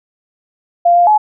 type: tone with pitch steps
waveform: sine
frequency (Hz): 694 / 700 / 850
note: F5 / F5 / G#5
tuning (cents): -11 / +4 / +40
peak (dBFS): -6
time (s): 0.85-1.18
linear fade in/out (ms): 10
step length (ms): 110
effects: none